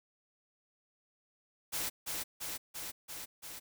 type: noise with echo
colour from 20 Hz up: white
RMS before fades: -36 dBFS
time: 1.72-1.9 s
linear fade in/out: 20 ms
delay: 340 ms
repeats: 5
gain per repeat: -2 dB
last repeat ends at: 3.6 s
effects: none